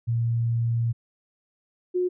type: tone pair in turn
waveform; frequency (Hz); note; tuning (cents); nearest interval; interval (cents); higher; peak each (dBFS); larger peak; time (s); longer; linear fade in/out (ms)
sine; 116.54 / 361.7; A#2 / F#4; 0 / -39; octave + minor sixth; 1961; second; -21; neither; 0.07-0.93 / 1.94-2.09; first; 20
effects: none